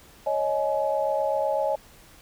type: chord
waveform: sine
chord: C# suspended second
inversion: none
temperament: equal with one note detuned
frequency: 554.4 / 622.3 / 845.6 Hz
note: C#5 / D#5 / G#5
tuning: 0 / 0 / +31 cents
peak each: -26 / -26 / -28 dBFS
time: 0.26-1.76 s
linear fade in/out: 10 ms
effects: pink hiss -52 dBFS RMS until 2.21 s